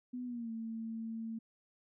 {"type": "tone with pitch glide", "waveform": "sine", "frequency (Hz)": [248.6, 225.3], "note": ["B3", "A3"], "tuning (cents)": [12, 41], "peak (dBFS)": -38, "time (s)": [0.13, 1.39], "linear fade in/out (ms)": 10, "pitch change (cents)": -171, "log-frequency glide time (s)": [0.25, 0.51], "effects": []}